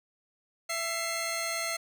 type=tone pair together; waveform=15% pulse; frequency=667.4 / 2119 Hz; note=E5 / C7; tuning=+21 / +21 cents; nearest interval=octave + minor sixth; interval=2000 cents; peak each=-27 dBFS; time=0.69-1.77 s; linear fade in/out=10 ms; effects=none